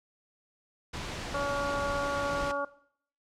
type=noise; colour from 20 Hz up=pink; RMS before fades=-37 dBFS; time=0.93-2.52 s; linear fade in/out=10 ms
type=harmonic tone; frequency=283 Hz; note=C#4; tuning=36 cents sharp; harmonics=1 / 2 / 3 / 4 / 5; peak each=-42 / -32 / -39 / -34 / -37 dBFS; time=1.34-2.65 s; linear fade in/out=5 ms
effects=noise-tail reverb RT60 0.6 s tail -17 dB re dry + low-pass 6000 Hz 12 dB/octave